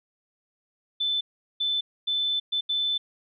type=tone bursts at uneven times; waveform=sine; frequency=3520 Hz; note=A7; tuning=in tune; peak=-23 dBFS; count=5; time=1-1.21 / 1.6-1.81 / 2.07-2.4 / 2.52-2.61 / 2.69-2.98 s; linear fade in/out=10 ms; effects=none